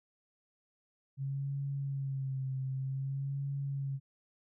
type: tone with vibrato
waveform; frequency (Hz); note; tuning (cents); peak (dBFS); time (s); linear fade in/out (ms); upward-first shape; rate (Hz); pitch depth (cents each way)
sine; 135.8; C#3; -35; -33; 1.17-4; 50; sine; 0.53; 46
effects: none